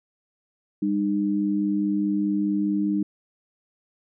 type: tone pair together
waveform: sine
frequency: 200 / 304.8 Hz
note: G3 / D#4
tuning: +35 / -36 cents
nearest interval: perfect fifth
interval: 729 cents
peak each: -24 / -23 dBFS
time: 0.82-3.03 s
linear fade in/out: 5 ms
effects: none